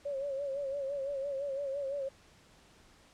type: tone with vibrato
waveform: sine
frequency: 554.4 Hz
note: C#5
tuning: in tune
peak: -33 dBFS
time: 0.05-2.09 s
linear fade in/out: 10 ms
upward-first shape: sine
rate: 5.9 Hz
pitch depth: 68 cents each way
effects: pink hiss -61 dBFS RMS until 3.13 s + low-pass 8000 Hz 12 dB/octave